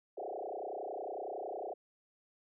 sine tone with frequency modulation, 574 Hz, D5, 40 cents flat, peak -38 dBFS, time 0.17-1.74 s, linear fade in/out 10 ms, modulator 30.9 Hz, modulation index 6.5, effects none

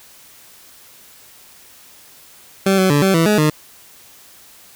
20% pulse tone with pitch steps, 193.5 / 188.2 / 144.9 / 192.4 / 164.6 / 210.7 / 152.6 Hz, G3 / F#3 / D3 / G3 / E3 / G#3 / D#3, -22 / +30 / -23 / -32 / -2 / +25 / -33 cents, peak -7 dBFS, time 2.66-3.5 s, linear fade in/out 5 ms, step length 120 ms, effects white hiss -45 dBFS RMS until 4.75 s

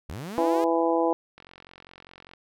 sawtooth linear sweep, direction up, 58.27 to 423.7 Hz, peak -30 dBFS, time 0.09-0.64 s, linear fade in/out 0 ms
harmonic tone, 166.2 Hz, E3, 15 cents sharp, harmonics 2 / 3 / 4 / 5 / 6, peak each -25 / -25 / -28 / -28 / -31 dBFS, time 0.38-1.13 s, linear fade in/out 0 ms
click train, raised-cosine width 0.3 ms, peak -30 dBFS, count 44, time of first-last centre 1.38-2.336 s, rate 45 Hz
effects none

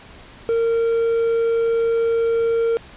triangle tone, 460 Hz, A#4, 23 cents flat, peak -14 dBFS, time 0.49-2.77 s, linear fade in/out 0 ms, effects pink hiss -43 dBFS RMS until 2.96 s + resampled to 8000 Hz

